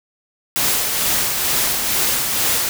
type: noise with tremolo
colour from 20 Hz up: white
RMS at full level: -17 dBFS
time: 0.56-2.69 s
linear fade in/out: 0 ms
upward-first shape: triangle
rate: 2.2 Hz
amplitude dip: 40%
effects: none